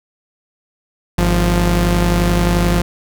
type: tone pair together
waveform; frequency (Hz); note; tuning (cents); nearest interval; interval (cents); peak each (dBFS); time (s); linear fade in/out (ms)
sawtooth; 51.49 / 174.61; G#1 / F3; -14 / 0; octave + major sixth; 2114; -11; 1.18-2.82; 5
effects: none